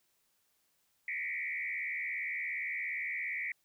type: tone with frequency modulation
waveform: sine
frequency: 2125 Hz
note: C7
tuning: 26 cents sharp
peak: -34 dBFS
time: 1.08-3.52 s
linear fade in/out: 2 ms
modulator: 77.3 Hz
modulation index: 2.9
effects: white hiss -75 dBFS RMS until 3.64 s